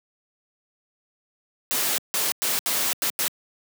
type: noise bursts at uneven times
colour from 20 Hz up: white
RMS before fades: -24 dBFS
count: 6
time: 1.71-1.98 / 2.14-2.32 / 2.42-2.59 / 2.66-2.93 / 3.02-3.1 / 3.19-3.28 s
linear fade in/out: 0 ms
effects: high-pass 200 Hz 12 dB/octave